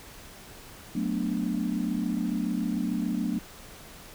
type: chord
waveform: sine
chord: B minor seventh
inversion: second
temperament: equal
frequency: 185 / 220 / 246.9 / 293.7 Hz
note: F#3 / A3 / B3 / D4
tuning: 0 / 0 / 0 / 0 cents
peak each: -31 / -30 / -31 / -32 dBFS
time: 0.95-3.39 s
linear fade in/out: 5 ms
effects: tanh soft clip ceiling -17 dBFS + pink hiss -47 dBFS RMS until 4.14 s